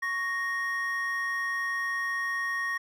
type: tone pair together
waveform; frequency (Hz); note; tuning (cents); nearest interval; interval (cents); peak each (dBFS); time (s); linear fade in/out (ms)
triangle; 1108.7 / 1864.6; C#6 / A#6; 0 / 0; major sixth; 900; -33 / -27; 0.02-2.78; 10
effects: none